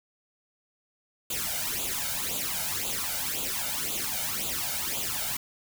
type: noise with flanger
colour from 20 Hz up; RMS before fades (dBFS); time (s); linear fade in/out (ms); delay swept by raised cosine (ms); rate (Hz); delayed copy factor
white; -31; 1.3-5.37; 5; 0.27 to 1.37; 1.9; +0.75
effects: none